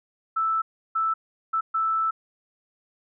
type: tone bursts at uneven times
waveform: sine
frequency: 1318.5 Hz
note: E6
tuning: in tune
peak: -21 dBFS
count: 4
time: 0.36-0.62 / 0.95-1.14 / 1.53-1.61 / 1.74-2.11 s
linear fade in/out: 10 ms
effects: none